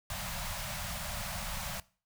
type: band-stop noise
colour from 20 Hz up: pink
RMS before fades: -38 dBFS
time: 0.1-1.8 s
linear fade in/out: 2 ms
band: 210 to 550 Hz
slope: 96 dB/octave
effects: noise-tail reverb RT60 0.4 s tail -21 dB re dry